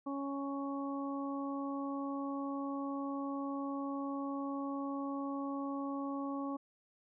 harmonic tone, 277.8 Hz, C#4, 4 cents sharp, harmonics 1 / 2 / 3 / 4, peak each -37 / -45 / -47 / -44 dBFS, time 0.06-6.57 s, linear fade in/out 10 ms, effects none

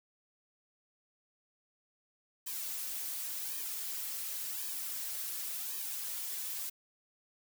blue noise with flanger, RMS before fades -39 dBFS, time 2.46-6.7 s, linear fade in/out 10 ms, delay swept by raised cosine 1.4 to 5 ms, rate 0.91 Hz, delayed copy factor -0.8, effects none

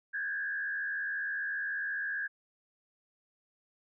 sine tone with frequency modulation, 1634 Hz, G#6, 29 cents flat, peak -32 dBFS, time 0.13-2.28 s, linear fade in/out 20 ms, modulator 74.7 Hz, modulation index 1, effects none

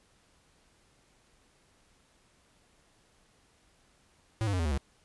square tone with pitch steps, 111 / 100.62 / 91.21 / 82.68 / 74.94 / 67.93 Hz, A2 / G2 / F#2 / E2 / D2 / C#2, +16 / +46 / -24 / +6 / +36 / -34 cents, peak -28 dBFS, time 4.41-4.776 s, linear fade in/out 0 ms, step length 61 ms, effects pink hiss -66 dBFS RMS until 5.04 s + resampled to 24000 Hz

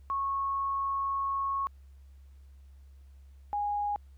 sine tone pair in turn, 1099 / 823.3 Hz, C#6 / G#5, -15 / -15 cents, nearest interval perfect fourth, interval 500 cents, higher first, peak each -28 dBFS, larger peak neither, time 0.1-1.67 / 3.53-3.96 s, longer first, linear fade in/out 0 ms, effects added 68 Hz sine -50 dBFS peak until 4.17 s + pink hiss -73 dBFS RMS until 4.17 s

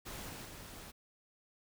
pink noise with level steps, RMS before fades -45 / -47 / -50 dBFS, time 0.05-0.92 s, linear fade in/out 20 ms, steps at 0.28 / 0.44 s, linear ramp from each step 20 ms, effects none

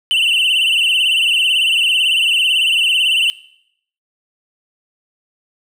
triangle tone with vibrato, 2873 Hz, F7, 48 cents sharp, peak -10 dBFS, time 0.11-3.3 s, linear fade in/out 0 ms, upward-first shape sine, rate 18 Hz, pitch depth 120 cents each way, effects noise-tail reverb RT60 0.7 s tail -19 dB re dry

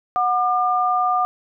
sine tone pair together, 733 / 1201.7 Hz, F#5 / D6, -16 / +39 cents, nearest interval major sixth, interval 855 cents, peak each -19 dBFS, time 0.16-1.25 s, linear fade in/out 0 ms, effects none

